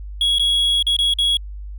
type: tone with dropouts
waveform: triangle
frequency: 3332 Hz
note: G#7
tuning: 5 cents sharp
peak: -13 dBFS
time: 0.21-1.37 s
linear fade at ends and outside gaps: 2 ms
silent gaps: 0.385-0.395 / 0.826-0.867 / 0.966-0.988 / 1.138-1.186 s
effects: added 50 Hz sine -29 dBFS peak until 1.78 s